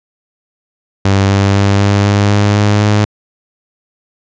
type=tone with pitch steps; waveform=sawtooth; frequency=98 / 98.91 / 99.83 / 100.76 / 101.69 / 102.63 / 103.59 / 104.55 Hz; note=G2 / G2 / G2 / G2 / G#2 / G#2 / G#2 / G#2; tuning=0 / +16 / +32 / +48 / -36 / -20 / -4 / +12 cents; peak=-4 dBFS; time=1.05-3.05 s; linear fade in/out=5 ms; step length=250 ms; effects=resampled to 16000 Hz